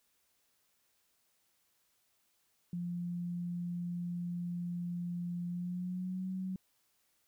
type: tone with pitch glide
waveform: sine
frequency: 174.61 to 187.14 Hz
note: F3 to F#3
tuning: 0 to +20 cents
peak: -35 dBFS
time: 2.73-6.56 s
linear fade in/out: 2 ms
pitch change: +120 cents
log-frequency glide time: 5.47-6.28 s
effects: white hiss -75 dBFS RMS until 7.27 s